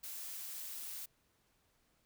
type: noise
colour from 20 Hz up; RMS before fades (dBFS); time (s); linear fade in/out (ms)
blue; -45; 0.03-1.06; 10
effects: pink hiss -75 dBFS RMS until 2.05 s